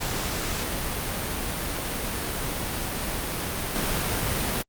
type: noise with level steps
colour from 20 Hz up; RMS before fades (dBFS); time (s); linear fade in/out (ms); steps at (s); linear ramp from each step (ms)
pink; -29 / -26; 0-4.63; 20; 3.75; 10
effects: Opus 48 kbps